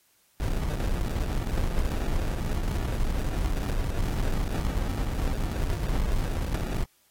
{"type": "noise with sample-and-hold", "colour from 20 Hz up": "brown", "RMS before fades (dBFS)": -27, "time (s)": [0.4, 6.84], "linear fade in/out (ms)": 0, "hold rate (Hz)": 1050, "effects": ["white hiss -65 dBFS RMS until 7.1 s", "AAC 48 kbps"]}